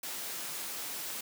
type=high-pass noise; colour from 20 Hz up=white; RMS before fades=-39 dBFS; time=0.03-1.21 s; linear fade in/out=5 ms; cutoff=160 Hz; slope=12 dB/octave; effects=none